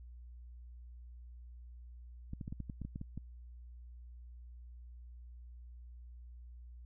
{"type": "clicks", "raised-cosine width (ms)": 5, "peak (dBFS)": -29, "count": 11, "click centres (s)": [2.334, 2.412, 2.479, 2.525, 2.603, 2.698, 2.817, 2.85, 2.959, 3.014, 3.176], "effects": ["added 60 Hz sine -49 dBFS peak until 6.85 s"]}